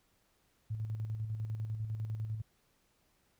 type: tone with tremolo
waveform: sine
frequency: 109.1 Hz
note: A2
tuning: 14 cents flat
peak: -33 dBFS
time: 0.7-2.42 s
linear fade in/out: 10 ms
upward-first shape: square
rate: 10 Hz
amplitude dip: 45%
effects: pink hiss -73 dBFS RMS until 3.39 s